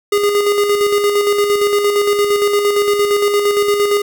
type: tone with tremolo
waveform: square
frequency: 409.6 Hz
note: G#4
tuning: 24 cents flat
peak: -11 dBFS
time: 0.12-4.02 s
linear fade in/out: 5 ms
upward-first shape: square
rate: 8.7 Hz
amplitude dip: 40%
effects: none